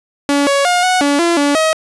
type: tone with pitch steps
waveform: sawtooth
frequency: 284.4 / 559 / 713 / 736 / 285.7 / 340.8 / 287 / 635 Hz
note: C#4 / C#5 / F5 / F#5 / D4 / F4 / D4 / D#5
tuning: +45 / +14 / +36 / -9 / -48 / -42 / -40 / +35 cents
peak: -7 dBFS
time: 0.29-1.73 s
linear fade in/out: 0 ms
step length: 180 ms
effects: resampled to 24000 Hz + 8-bit